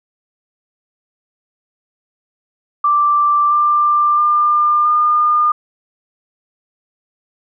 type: tone with pitch steps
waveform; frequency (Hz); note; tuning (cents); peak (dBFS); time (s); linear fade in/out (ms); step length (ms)
sine; 1174.7 / 1187 / 1199.4 / 1211.9; D6 / D6 / D6 / D#6; 0 / +18 / +36 / -46; -10; 2.84-5.52; 5; 670
effects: none